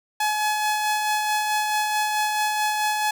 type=tone with tremolo; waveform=sawtooth; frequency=849 Hz; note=G#5; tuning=38 cents sharp; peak=-16 dBFS; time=0.2-3.11 s; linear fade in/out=5 ms; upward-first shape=sine; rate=4.6 Hz; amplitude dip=30%; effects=none